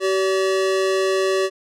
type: tone pair together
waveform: square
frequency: 382 / 572.4 Hz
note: G4 / D5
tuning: -45 / -45 cents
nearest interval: perfect fifth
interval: 700 cents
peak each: -19 / -24 dBFS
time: 0-1.5 s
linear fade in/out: 50 ms
effects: low-pass 8000 Hz 12 dB/octave